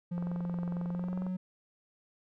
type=tone with pitch glide; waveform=triangle; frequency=174.61 to 184.03 Hz; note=F3 to F#3; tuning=0 to -9 cents; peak=-30 dBFS; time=0.11-1.37 s; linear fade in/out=10 ms; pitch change=+91 cents; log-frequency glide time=0.91-1.19 s
type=click train; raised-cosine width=1 ms; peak=-29 dBFS; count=25; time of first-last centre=0.18-1.266 s; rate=22.1 Hz
effects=none